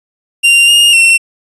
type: tone with pitch steps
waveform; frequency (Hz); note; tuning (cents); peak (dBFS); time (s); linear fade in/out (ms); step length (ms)
45% pulse; 2779 / 2835 / 2712; F7 / F7 / E7; -9 / +25 / +49; -4; 0.43-1.18; 20; 250
effects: resampled to 24000 Hz